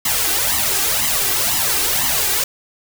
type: noise with flanger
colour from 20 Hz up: white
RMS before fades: -18 dBFS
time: 0.05-2.44 s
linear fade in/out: 5 ms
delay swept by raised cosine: 0.98 to 2.58 ms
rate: 2 Hz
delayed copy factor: +0.75
effects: none